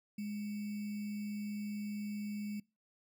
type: tone with sample-and-hold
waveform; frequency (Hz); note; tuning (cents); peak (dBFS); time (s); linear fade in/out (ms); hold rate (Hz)
sine; 207.7; G#3; 0; -37; 0.18-2.6; 5; 2450
effects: noise-tail reverb RT60 0.3 s tail -25 dB re dry